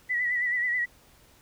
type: tone with vibrato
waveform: sine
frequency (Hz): 1954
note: B6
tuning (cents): -19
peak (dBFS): -24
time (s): 0.09-0.86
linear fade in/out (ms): 20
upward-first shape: sine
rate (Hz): 9.3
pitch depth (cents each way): 51
effects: pink hiss -58 dBFS RMS until 1.41 s